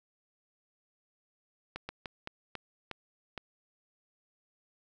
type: slowing click train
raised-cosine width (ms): 0.3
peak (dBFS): -22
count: 7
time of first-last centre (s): 1.76-3.378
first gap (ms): 130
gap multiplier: 1.29
effects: none